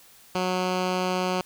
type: tone with low-pass filter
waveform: 10% pulse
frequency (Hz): 183.4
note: F#3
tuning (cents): -15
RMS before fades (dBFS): -26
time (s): 0.35-1.41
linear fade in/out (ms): 2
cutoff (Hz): 5300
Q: 0.97
effects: white hiss -53 dBFS RMS until 1.45 s